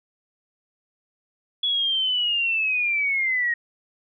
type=linear sweep; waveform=sine; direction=down; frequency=3397 to 1868 Hz; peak=-20 dBFS; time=1.63-3.54 s; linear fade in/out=5 ms; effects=none